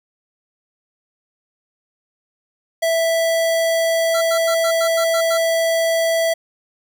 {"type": "tone", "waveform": "square", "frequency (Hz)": 659, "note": "E5", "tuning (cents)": -1, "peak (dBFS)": -16, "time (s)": [2.82, 6.34], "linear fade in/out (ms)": 10}
{"type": "tone bursts", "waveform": "square", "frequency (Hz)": 1358, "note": "F6", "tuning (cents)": -49, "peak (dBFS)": -24, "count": 8, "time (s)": [4.14, 5.377], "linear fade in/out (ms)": 10, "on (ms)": 75, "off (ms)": 91}
{"effects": []}